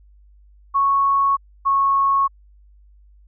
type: tone pair in turn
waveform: sine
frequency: 1106 / 1100.2 Hz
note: C#6 / C#6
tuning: -4 / -13 cents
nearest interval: unison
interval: 9 cents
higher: first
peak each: -14 dBFS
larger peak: neither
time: 0.74-1.37 / 1.65-2.28 s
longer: neither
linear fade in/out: 20 ms
effects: added 50 Hz sine -47 dBFS peak until 3.27 s